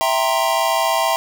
square chord, C dominant seventh, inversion first, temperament equal, 659.3 / 784 / 932.3 / 1046.5 Hz, E5 / G5 / Bb5 / C6, 0 / 0 / 0 / 0 cents, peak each -21 / -23 / -22 / -23 dBFS, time 0.01-1.16 s, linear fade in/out 0 ms, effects none

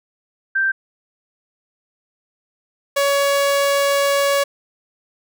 sine / sawtooth tone pair in turn, 1568 / 561.6 Hz, G6 / C#5, 0 / +22 cents, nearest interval octave + tritone, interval 1778 cents, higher first, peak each -15 / -11 dBFS, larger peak second, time 0.55-0.72 / 2.96-4.44 s, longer second, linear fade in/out 10 ms, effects none

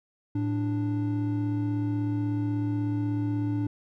triangle tone pair together, 110.01 / 293.7 Hz, A2 / D4, 0 / 0 cents, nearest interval octave + perfect fourth, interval 1700 cents, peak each -26 dBFS, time 0.35-3.67 s, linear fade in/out 5 ms, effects none

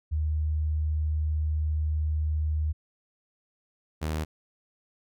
sine / sawtooth tone pair in turn, 76.9 / 77.84 Hz, D#2 / D#2, -20 / +1 cents, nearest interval unison, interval 21 cents, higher second, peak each -24 / -24 dBFS, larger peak neither, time 0.11-2.73 / 4.01-4.25 s, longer first, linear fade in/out 20 ms, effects none

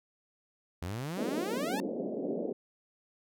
sawtooth exponential sweep, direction up, 80.4 to 913 Hz, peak -31 dBFS, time 0.82-1.8 s, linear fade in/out 0 ms
pink band-pass noise, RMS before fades -35 dBFS, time 1.17-2.53 s, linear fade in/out 10 ms, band 190 to 620 Hz, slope 48 dB/octave
effects none

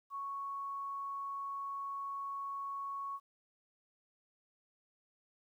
sine tone, 1108.7 Hz, C#6, in tune, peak -38 dBFS, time 0.1-3.2 s, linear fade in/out 50 ms, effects 12-bit

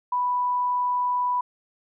sine tone, 987.8 Hz, B5, in tune, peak -21 dBFS, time 0.12-1.41 s, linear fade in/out 5 ms, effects none

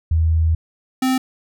sine / square tone pair in turn, 80.8 / 259.5 Hz, E2 / C4, -34 / -14 cents, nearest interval octave + minor sixth, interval 2020 cents, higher second, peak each -13 / -16 dBFS, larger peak first, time 0.11-0.55 / 1.02-1.18 s, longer first, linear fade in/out 5 ms, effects none

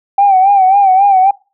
sine tone with vibrato, 777 Hz, G5, 16 cents flat, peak -4 dBFS, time 0.18-1.31 s, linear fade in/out 5 ms, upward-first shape sine, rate 3.7 Hz, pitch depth 78 cents each way, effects noise-tail reverb RT60 0.3 s tail -24 dB re dry + tanh soft clip ceiling 0 dBFS

